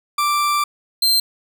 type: tone pair in turn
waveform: 40% pulse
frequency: 1174.7 / 4150 Hz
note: D6 / C8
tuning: 0 / -15 cents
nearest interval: octave + minor seventh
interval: 2185 cents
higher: second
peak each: -15 / -12 dBFS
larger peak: second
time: 0.18-0.64 / 1.02-1.2 s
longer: first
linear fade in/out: 5 ms
effects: none